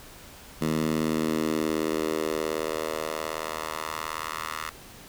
10% pulse tone with high-pass filter sweep, 78.7 Hz, D#2, 20 cents sharp, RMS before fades -29 dBFS, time 0.61-4.7 s, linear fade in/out 10 ms, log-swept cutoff 180 to 1300 Hz, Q 1.8, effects pink hiss -47 dBFS RMS until 5.08 s

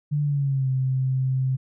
sine tone with pitch glide, 147.1 to 131.05 Hz, D3 to C3, +3 to +3 cents, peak -20 dBFS, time 0.11-1.57 s, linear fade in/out 20 ms, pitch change -200 cents, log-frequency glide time 0.22-0.69 s, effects none

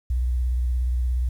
sine tone with vibrato, 61.74 Hz, B1, in tune, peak -19 dBFS, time 0.1-1.29 s, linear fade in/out 5 ms, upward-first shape triangle, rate 17 Hz, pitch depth 90 cents each way, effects tanh soft clip ceiling -16 dBFS + 9-bit

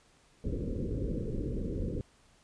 pink low-pass noise, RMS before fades -34 dBFS, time 0.44-2.01 s, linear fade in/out 0 ms, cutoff 530 Hz, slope 96 dB/octave, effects pink hiss -64 dBFS RMS until 2.43 s + resampled to 22050 Hz

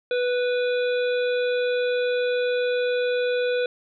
harmonic tone, 493.4 Hz, B4, 2 cents flat, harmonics 1 / 3 / 5 / 7 / 8, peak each -21 / -31 / -35 / -38 / -39 dBFS, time 0.11-3.66 s, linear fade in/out 2 ms, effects none

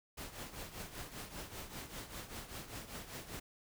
pink noise with tremolo, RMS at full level -44 dBFS, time 0.17-3.4 s, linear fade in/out 10 ms, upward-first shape triangle, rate 5.1 Hz, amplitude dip 75%, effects none

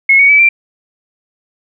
sine tone with pitch steps, 2177 / 2236 / 2296 / 2358 Hz, C#7 / C#7 / D7 / D7, -32 / +14 / -40 / +6 cents, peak -4 dBFS, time 0.09-0.49 s, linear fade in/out 5 ms, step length 100 ms, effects none

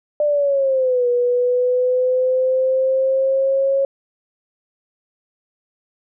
sine linear two-way sweep, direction down then up, 598 to 485 to 548 Hz, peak -14 dBFS, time 0.2-3.85 s, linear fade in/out 2 ms, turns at 1.08 s, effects none

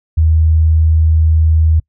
sine tone, 79.6 Hz, D#2, 40 cents sharp, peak -7 dBFS, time 0.17-1.8 s, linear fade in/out 10 ms, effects noise-tail reverb RT60 0.1 s tail -25 dB re dry

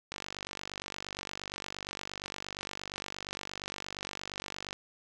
click train, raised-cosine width 0.2 ms, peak -20 dBFS, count 225, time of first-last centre 0.12-4.729 s, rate 48.6 Hz, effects none

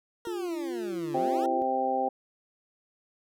20% pulse exponential two-way sweep, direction down then up, 476.7 to 139.3 to 476.7 Hz, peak -33 dBFS, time 0.25-1.46 s, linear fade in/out 2 ms, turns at 1.15 s
sine tone with vibrato, 345.2 Hz, F4, 20 cents flat, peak -31 dBFS, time 0.27-1.62 s, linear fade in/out 0 ms, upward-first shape square, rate 2.3 Hz, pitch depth 36 cents each way
harmonic tone, 130.81 Hz, C3, in tune, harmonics 2 / 3 / 4 / 5 / 6, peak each -35 / -36 / -31 / -36 / -27 dBFS, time 1.14-2.09 s, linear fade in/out 10 ms
effects none

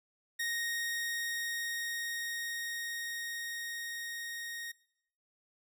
sawtooth tone with level ramp, 1864.7 Hz, A#6, in tune, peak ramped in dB -29 to -36 dBFS, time 0.39-4.72 s, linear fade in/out 10 ms, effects noise-tail reverb RT60 0.8 s tail -22 dB re dry

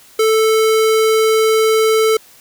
square tone, 440 Hz, A4, in tune, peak -11 dBFS, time 0.19-2.17 s, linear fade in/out 5 ms, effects white hiss -45 dBFS RMS until 2.4 s

